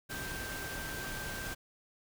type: tone in noise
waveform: sine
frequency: 1568 Hz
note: G6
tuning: in tune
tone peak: -42 dBFS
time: 0.09-1.55 s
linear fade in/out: 20 ms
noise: pink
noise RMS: -41 dBFS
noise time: 0.09-1.55 s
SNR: -4 dB
effects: none